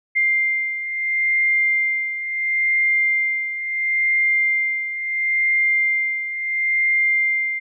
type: beating tone pair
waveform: sine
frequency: 2100 / 2100.73 Hz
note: C7 / C7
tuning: +6 / +6 cents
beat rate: 0.73 Hz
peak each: -18 / -24 dBFS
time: 0.15-7.6 s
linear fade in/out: 20 ms
effects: none